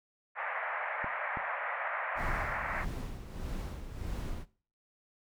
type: band-pass noise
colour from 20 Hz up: white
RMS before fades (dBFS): -36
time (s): 0.35-2.86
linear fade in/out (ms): 50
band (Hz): 570 to 2100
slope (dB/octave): 48
type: clicks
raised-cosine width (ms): 3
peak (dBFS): -28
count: 2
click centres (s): 1.044 / 1.372
type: noise with tremolo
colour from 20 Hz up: brown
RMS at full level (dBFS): -36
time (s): 2.15-4.46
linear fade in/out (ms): 50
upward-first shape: sine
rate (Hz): 1.6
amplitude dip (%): 60
effects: noise-tail reverb RT60 0.4 s tail -19 dB re dry